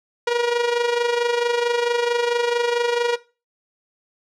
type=tone with amplitude modulation; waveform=sawtooth; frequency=477.4 Hz; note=A#4; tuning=41 cents sharp; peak=-12 dBFS; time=0.27-3.16 s; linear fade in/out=5 ms; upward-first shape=sine; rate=24.5 Hz; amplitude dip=60%; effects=noise-tail reverb RT60 0.3 s tail -18 dB re dry + low-pass 5000 Hz 12 dB/octave